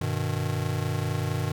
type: chord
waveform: square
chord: G augmented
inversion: none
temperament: just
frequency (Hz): 98 / 122.5 / 153.12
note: G2 / B2 / D#3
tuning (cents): 0 / -14 / -27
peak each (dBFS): -31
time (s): 0.01-1.52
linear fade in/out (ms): 5
effects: none